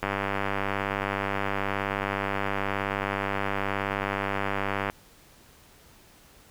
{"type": "click train", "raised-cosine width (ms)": 0.5, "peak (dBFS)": -12, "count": 483, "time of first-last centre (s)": [0.03, 4.899], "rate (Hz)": 99, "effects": ["pink hiss -55 dBFS RMS until 6.5 s"]}